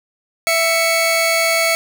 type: tone pair together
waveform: sawtooth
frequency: 661.8 / 2226 Hz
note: E5 / C#7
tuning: +7 / +7 cents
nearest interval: octave + major sixth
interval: 2100 cents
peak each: -13 dBFS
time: 0.47-1.75 s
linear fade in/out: 0 ms
effects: 8-bit